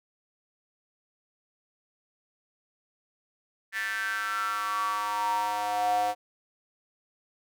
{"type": "tone with high-pass filter sweep", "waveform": "square", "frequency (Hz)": 103.8, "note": "G#2", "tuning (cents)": 0, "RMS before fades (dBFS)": -29, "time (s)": [3.72, 6.15], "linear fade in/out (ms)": 50, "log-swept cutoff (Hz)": [1800, 660], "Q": 8.6, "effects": []}